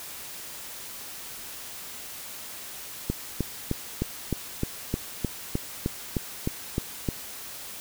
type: click train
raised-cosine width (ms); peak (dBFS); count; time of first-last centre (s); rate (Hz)
3; -12; 14; 3.1-7.088; 3.26
effects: white hiss -40 dBFS RMS until 7.8 s